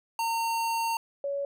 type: tone pair in turn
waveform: square / sine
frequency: 915 / 562.2 Hz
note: A#5 / C#5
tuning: -32 / +24 cents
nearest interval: minor sixth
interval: 844 cents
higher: first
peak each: -27 / -28 dBFS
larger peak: first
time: 0.19-0.97 / 1.24-1.45 s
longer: first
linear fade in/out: 2 ms
effects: none